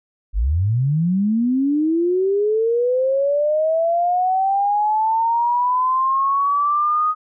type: linear sweep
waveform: sine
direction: up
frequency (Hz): 43.13 to 1251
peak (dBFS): -15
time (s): 0.33-7.15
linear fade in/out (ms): 50
effects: none